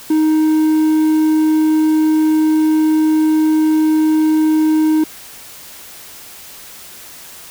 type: tone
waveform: triangle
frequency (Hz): 312.1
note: D#4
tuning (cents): +5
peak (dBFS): -8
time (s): 0.1-5.04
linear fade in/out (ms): 5
effects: white hiss -36 dBFS RMS until 7.5 s